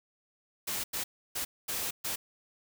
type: noise bursts at uneven times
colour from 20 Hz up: white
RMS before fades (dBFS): -34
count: 5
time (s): 0.67-0.84 / 0.93-1.04 / 1.35-1.45 / 1.68-1.91 / 2.04-2.16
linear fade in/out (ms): 10
effects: none